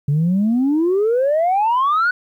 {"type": "exponential sweep", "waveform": "sine", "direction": "up", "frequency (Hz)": [138.59, 1500], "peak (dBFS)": -12, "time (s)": [0.08, 2.11], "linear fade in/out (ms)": 5, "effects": ["tanh soft clip ceiling -11 dBFS", "9-bit"]}